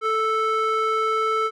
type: tone with band-pass filter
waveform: square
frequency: 439.8 Hz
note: A4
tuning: 1 cent flat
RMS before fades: -22 dBFS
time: 0.01-1.51 s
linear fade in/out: 50 ms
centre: 1200 Hz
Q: 2
effects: none